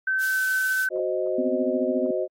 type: tone with pitch glide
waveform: sine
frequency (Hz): 1539 to 1526.6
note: G6 to G6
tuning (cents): -32 to -46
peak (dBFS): -21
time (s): 0.07-0.89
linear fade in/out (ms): 5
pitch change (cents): -14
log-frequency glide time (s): 0.28-0.41
type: high-pass noise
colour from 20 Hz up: white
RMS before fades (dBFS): -36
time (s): 0.18-0.88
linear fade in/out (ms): 50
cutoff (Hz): 3300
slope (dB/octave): 12
type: chord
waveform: sine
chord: C diminished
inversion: second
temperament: equal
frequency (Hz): 370 / 523.3 / 622.3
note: Gb4 / C5 / Eb5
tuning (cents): 0 / 0 / 0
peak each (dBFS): -27 / -28 / -27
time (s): 0.9-2.28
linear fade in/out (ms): 50
type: tone with tremolo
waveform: sine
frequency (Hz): 256.4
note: C4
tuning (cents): -35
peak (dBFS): -21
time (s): 1.38-2.11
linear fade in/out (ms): 5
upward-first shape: sine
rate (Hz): 14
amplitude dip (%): 90
effects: AAC 48 kbps